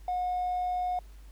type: tone with hard clipping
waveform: sine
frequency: 724 Hz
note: F#5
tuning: 38 cents flat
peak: -28 dBFS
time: 0.08-0.99 s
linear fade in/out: 2 ms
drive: 1 dB
effects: added 50 Hz sine -46 dBFS peak until 1.31 s + pink hiss -62 dBFS RMS until 1.31 s